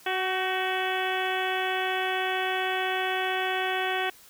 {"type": "harmonic tone with a mistuned harmonic", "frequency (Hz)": 373.7, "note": "F#4", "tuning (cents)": 17, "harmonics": [1, 2, 3, 4, 5, 6, 7, 8, 9], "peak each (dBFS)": [-32, -30, -37, -33, -34, -38, -36, -38, -38], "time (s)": [0.06, 4.1], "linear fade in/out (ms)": 5, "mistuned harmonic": 4, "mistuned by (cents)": 34, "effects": ["white hiss -53 dBFS RMS until 4.29 s"]}